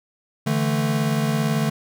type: chord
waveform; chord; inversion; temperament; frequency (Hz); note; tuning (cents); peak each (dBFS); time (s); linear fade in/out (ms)
square; D suspended second; none; equal; 146.83 / 164.81 / 220; D3 / E3 / A3; 0 / 0 / 0; -23 / -28 / -24; 0.46-1.7; 10
effects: none